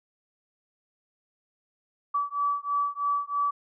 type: beating tone pair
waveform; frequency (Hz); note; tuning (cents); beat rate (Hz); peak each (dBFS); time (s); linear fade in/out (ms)
sine; 1148 / 1151.1; D6 / D6; -40 / -35; 3.1; -28; 2.14-3.51; 10
effects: none